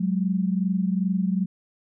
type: tone pair together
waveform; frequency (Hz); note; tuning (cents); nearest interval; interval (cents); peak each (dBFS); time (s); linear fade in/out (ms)
sine; 185 / 207.5; F#3 / G#3; 0 / -1; major second; 199; -22 / -26; 0-1.46; 10
effects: none